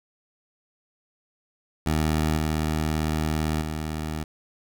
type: tone with level steps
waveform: 15% pulse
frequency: 77.78 Hz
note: D#2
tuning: in tune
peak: -15 / -17 / -22 dBFS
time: 1.86-4.24 s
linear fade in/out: 5 ms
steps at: 2.37 / 3.61 s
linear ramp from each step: 2 ms
effects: none